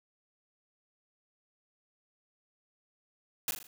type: noise with echo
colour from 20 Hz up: white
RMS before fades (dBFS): -31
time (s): 3.48-3.51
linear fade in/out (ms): 2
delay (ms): 40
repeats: 4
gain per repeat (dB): -6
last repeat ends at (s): 3.67
effects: none